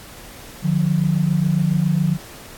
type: tone pair together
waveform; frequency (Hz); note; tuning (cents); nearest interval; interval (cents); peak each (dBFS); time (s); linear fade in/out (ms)
sine; 151.1 / 178.36; D3 / F3; +50 / +37; minor third; 287; -18; 0.62-2.18; 50
effects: pink hiss -40 dBFS RMS until 2.57 s + AAC 64 kbps